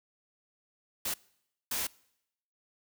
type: noise bursts at uneven times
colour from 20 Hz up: white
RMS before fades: -33 dBFS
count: 2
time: 1.05-1.14 / 1.71-1.87 s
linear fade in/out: 5 ms
effects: noise-tail reverb RT60 0.8 s tail -24 dB re dry